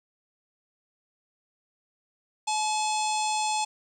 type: harmonic tone with a mistuned harmonic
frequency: 858 Hz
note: A5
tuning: 44 cents flat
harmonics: 1 / 3 / 4 / 5 / 6 / 7 / 8 / 9 / 10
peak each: -26 / -35 / -38 / -38 / -40 / -40 / -41 / -36 / -39 dBFS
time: 2.47-3.65 s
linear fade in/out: 10 ms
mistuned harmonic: 9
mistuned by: -53 cents
effects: 10-bit